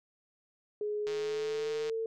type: tone with pitch glide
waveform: sine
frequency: 418.9 to 449 Hz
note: G#4 to A4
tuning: +15 to +35 cents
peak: -31 dBFS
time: 0.81-2.06 s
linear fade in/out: 2 ms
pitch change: +120 cents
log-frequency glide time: 1.06-1.77 s
type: click train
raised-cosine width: 0.2 ms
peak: -27 dBFS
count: 130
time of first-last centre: 1.07-1.897 s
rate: 156 Hz
effects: none